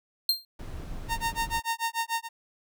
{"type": "tone with exponential decay", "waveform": "45% pulse", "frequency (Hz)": 4186, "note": "C8", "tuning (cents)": 0, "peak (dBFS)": -17, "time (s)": [0.29, 0.45], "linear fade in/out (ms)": 2, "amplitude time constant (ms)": 34}
{"type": "noise", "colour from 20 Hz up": "brown", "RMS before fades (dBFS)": -37, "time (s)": [0.59, 1.6], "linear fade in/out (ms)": 5}
{"type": "tone with tremolo", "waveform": "sawtooth", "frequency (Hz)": 918, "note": "A#5", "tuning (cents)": -27, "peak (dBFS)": -21, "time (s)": [1.08, 2.29], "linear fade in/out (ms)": 50, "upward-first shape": "sine", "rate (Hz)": 6.8, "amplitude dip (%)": 100}
{"effects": []}